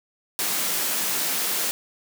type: high-pass noise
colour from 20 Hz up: white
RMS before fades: -25 dBFS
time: 0.39-1.71 s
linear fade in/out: 0 ms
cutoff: 150 Hz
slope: 48 dB/octave
effects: none